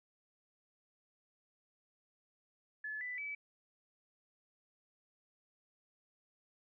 sine tone with pitch steps, 1721 / 1988.4 / 2297 Hz, A6 / B6 / D7, -39 / +11 / -39 cents, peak -39 dBFS, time 2.84-3.35 s, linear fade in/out 5 ms, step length 170 ms, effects none

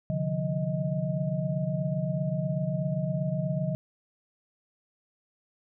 sine tone cluster, 133.2 / 150.2 / 178.1 / 627 Hz, C3 / D3 / F3 / D#5, +31 / +39 / +34 / +13 cents, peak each -33 / -30 / -31 / -34 dBFS, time 0.1-3.75 s, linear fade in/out 0 ms, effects none

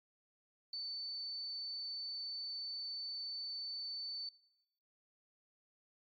sine tone, 4517 Hz, C#8, 32 cents sharp, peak -40 dBFS, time 0.73-4.29 s, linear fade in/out 2 ms, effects noise-tail reverb RT60 0.9 s tail -24 dB re dry + AAC 48 kbps

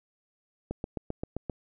click train, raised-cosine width 2 ms, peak -19 dBFS, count 7, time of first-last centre 0.71-1.497 s, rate 7.62 Hz, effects none

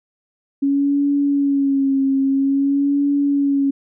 sine tone with vibrato, 277.2 Hz, C#4, in tune, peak -14 dBFS, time 0.62-3.71 s, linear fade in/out 10 ms, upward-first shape sine, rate 0.5 Hz, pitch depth 43 cents each way, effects none

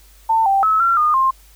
sine tone with pitch steps, 896 / 783 / 1294 / 1365 / 1222 / 1058 Hz, A5 / G5 / E6 / F6 / D#6 / C6, +31 / -2 / -32 / -40 / -32 / +19 cents, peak -12 dBFS, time 0.29-1.31 s, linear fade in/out 10 ms, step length 170 ms, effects added 50 Hz sine -46 dBFS peak until 1.55 s + white hiss -51 dBFS RMS until 1.55 s

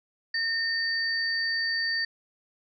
sine tone pair together, 1823 / 4601 Hz, A#6 / D8, -39 / -36 cents, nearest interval octave + major third, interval 1603 cents, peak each -27 / -29 dBFS, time 0.34-2.05 s, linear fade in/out 5 ms, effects none

